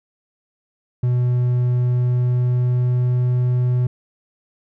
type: tone with pitch glide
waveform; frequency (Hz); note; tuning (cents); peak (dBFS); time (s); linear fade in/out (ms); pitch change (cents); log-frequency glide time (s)
triangle; 123.47 to 124.33; B2 to B2; 0 to +12; -13; 1.03-3.87; 5; +12; 1.7-3.32
effects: none